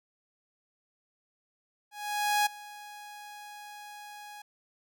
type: tone with ADSR envelope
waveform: sawtooth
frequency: 830.6 Hz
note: G#5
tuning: in tune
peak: -19 dBFS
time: 1.91-4.42 s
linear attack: 550 ms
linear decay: 13 ms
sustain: -21 dB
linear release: 5 ms
effects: none